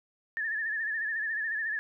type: tone with vibrato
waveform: sine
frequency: 1760 Hz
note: A6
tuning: in tune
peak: -29 dBFS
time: 0.37-1.79 s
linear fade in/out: 0 ms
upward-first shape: sine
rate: 14 Hz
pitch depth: 75 cents each way
effects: none